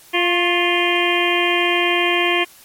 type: harmonic tone with a mistuned harmonic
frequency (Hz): 349.2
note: F4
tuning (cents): 0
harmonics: 1 / 2 / 3 / 5 / 6 / 7 / 8 / 9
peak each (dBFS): -20 / -24 / -24 / -25 / -22 / -22 / -25 / -24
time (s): 0.13-2.45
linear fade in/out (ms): 20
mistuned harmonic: 3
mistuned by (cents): +44
effects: white hiss -46 dBFS RMS until 2.64 s + MP3 64 kbps